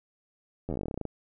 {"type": "slowing click train", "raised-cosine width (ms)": 2, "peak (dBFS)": -20, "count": 17, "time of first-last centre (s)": [0.69, 1.053], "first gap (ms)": 11, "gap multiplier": 1.09, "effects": []}